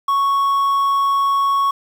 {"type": "tone with quantisation", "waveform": "triangle", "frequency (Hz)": 1108.7, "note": "C#6", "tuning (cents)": 0, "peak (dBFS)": -12, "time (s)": [0.08, 1.71], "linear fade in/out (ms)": 5, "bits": 7, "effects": []}